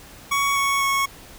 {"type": "tone with pitch steps", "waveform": "25% pulse", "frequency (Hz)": [1119, 1110, 1101], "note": ["C#6", "C#6", "C#6"], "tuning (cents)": [16, 2, -12], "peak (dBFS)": -15, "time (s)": [0.31, 1.06], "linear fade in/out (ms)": 10, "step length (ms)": 250, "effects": ["pink hiss -44 dBFS RMS until 1.38 s"]}